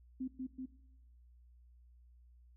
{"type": "tone with echo", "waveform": "sine", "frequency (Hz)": 259.1, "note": "C4", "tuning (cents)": -17, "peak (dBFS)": -36, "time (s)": [0.2, 0.28], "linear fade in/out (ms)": 10, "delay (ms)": 190, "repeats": 2, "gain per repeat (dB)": -2, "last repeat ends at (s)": 0.66, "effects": ["noise-tail reverb RT60 0.9 s tail -18 dB re dry", "added 60 Hz sine -59 dBFS peak until 2.56 s"]}